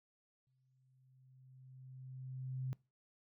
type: tone with exponential growth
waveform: sine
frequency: 130 Hz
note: C3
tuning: 11 cents flat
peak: -36 dBFS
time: 0.47-2.73 s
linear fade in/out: 0 ms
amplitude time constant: 490 ms
effects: noise-tail reverb RT60 0.3 s tail -23 dB re dry